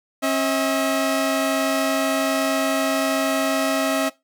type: tone pair together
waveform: sawtooth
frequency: 270.4 / 642 Hz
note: C#4 / E5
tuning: -43 / -46 cents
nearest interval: octave + minor third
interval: 1497 cents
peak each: -18 dBFS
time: 0.22-4.1 s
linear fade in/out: 20 ms
effects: noise-tail reverb RT60 0.2 s tail -19 dB re dry